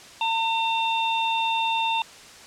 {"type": "harmonic tone", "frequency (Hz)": 905, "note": "A5", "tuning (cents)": 48, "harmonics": [1, 3, 4], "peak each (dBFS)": [-23, -28, -29], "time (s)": [0.21, 2.02], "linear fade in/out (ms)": 2, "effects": ["white hiss -45 dBFS RMS until 2.46 s", "low-pass 7000 Hz 12 dB/octave"]}